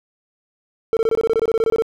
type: tone bursts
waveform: triangle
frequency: 450.1 Hz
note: A4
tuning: 39 cents sharp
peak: -12 dBFS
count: 15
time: 0.93-1.822 s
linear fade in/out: 0 ms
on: 38 ms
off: 23 ms
effects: none